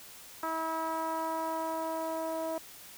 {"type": "tone with low-pass filter sweep", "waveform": "10% pulse", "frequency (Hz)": 323.1, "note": "E4", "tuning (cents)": -35, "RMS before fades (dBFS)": -34, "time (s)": [0.43, 2.58], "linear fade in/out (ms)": 2, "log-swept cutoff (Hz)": [1200, 730], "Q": 2.6, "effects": ["white hiss -50 dBFS RMS until 2.97 s"]}